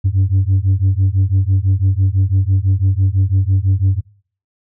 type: beating tone pair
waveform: sine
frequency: 93.2 / 99.2 Hz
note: F#2 / G2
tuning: +13 / +21 cents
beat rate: 6 Hz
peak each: -12 dBFS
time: 0.04-4.01 s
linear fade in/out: 20 ms
effects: noise-tail reverb RT60 0.5 s tail -24 dB re dry + tanh soft clip ceiling -8 dBFS